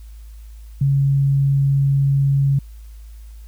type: tone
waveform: sine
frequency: 138.59 Hz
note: C#3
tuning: in tune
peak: -13 dBFS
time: 0.81-2.59 s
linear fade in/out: 5 ms
effects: added 54 Hz sine -35 dBFS peak until 3.47 s + white hiss -56 dBFS RMS until 3.47 s